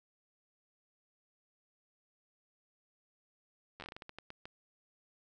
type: slowing click train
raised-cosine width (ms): 0.3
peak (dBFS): -30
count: 13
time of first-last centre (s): 3.8-4.455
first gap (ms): 10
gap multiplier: 1.28
effects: none